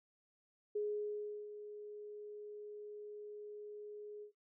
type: tone with ADSR envelope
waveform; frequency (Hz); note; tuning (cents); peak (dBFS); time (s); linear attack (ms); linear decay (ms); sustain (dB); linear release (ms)
sine; 417.9; G#4; +11; -34; 0.75-4.32; 8; 720; -12; 97
effects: noise-tail reverb RT60 0.2 s tail -22 dB re dry